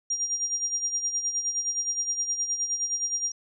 sine tone with tremolo, 5700 Hz, F8, 34 cents sharp, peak -23 dBFS, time 0.1-3.32 s, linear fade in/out 5 ms, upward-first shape sine, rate 9.6 Hz, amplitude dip 65%, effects none

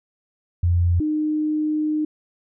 sine tone pair in turn, 87.1 / 305.9 Hz, F2 / D#4, -4 / -29 cents, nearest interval octave + minor seventh, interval 2175 cents, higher second, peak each -15 / -19 dBFS, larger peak first, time 0.63-1 / 1-2.05 s, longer second, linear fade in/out 5 ms, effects none

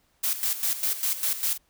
blue noise with tremolo, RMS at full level -25 dBFS, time 0.23-1.58 s, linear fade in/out 10 ms, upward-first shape square, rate 5 Hz, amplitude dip 70%, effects pink hiss -67 dBFS RMS until 1.69 s

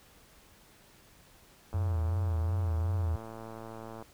click train, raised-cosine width 1 ms, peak -30 dBFS, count 258, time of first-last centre 1.73-4.025 s, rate 112 Hz
sine tone with vibrato, 87.1 Hz, F2, 4 cents flat, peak -27 dBFS, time 1.74-3.16 s, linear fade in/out 5 ms, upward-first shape sine, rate 2.7 Hz, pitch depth 120 cents each way
effects pink hiss -59 dBFS RMS until 4.13 s

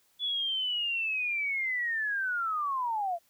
sine linear sweep, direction down, 3441 to 659.3 Hz, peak -28 dBFS, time 0.19-3.19 s, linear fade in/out 50 ms, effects white hiss -68 dBFS RMS until 3.29 s

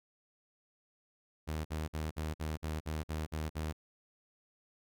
sawtooth tone bursts, 77.9 Hz, D#2, 3 cents sharp, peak -31 dBFS, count 10, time 1.47-3.729 s, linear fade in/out 20 ms, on 180 ms, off 51 ms, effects none

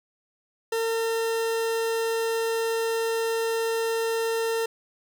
40% pulse tone, 454.2 Hz, A#4, 45 cents flat, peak -23 dBFS, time 0.72-4.66 s, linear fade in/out 5 ms, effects none

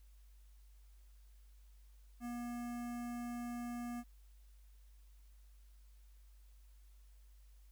square tone with notch filter, 240 Hz, B3, 49 cents flat, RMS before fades -43 dBFS, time 2.2-4.04 s, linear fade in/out 50 ms, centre 3800 Hz, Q 0.83, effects added 50 Hz sine -58 dBFS peak until 7.71 s + white hiss -75 dBFS RMS until 7.71 s

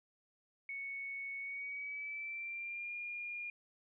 sine tone with pitch glide, 2217 to 2418 Hz, C#7 to D7, 0 to +50 cents, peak -40 dBFS, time 0.69-3.5 s, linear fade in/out 2 ms, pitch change +150 cents, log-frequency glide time 1.39-2.94 s, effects none

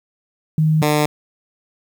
sine / 10% pulse tone pair in turn, 156.2 / 149.96 Hz, D#3 / D3, +7 / +36 cents, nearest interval minor second, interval 71 cents, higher first, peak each -12 / -6 dBFS, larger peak second, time 0.58-0.82 / 0.82-1.06 s, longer neither, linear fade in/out 2 ms, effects 8-bit

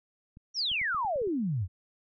clicks, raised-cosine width 5 ms, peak -37 dBFS, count 8, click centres 0.371 / 0.716 / 0.815 / 0.947 / 1.049 / 1.159 / 1.217 / 1.273 s
sine exponential sweep, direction down, 5990 to 82.41 Hz, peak -27 dBFS, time 0.54-1.68 s, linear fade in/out 50 ms
effects none

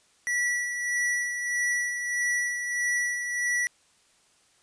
square tone with tremolo, 1948 Hz, B6, 24 cents flat, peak -24 dBFS, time 0.27-3.67 s, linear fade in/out 0 ms, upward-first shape sine, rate 1.6 Hz, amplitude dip 50%, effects white hiss -63 dBFS RMS until 4.62 s + resampled to 22050 Hz

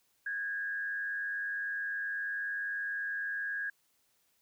sine tone with frequency modulation, 1637 Hz, G#6, 25 cents flat, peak -33 dBFS, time 0.26-3.7 s, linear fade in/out 5 ms, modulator 99.2 Hz, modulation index 0.6, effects white hiss -73 dBFS RMS until 4.41 s

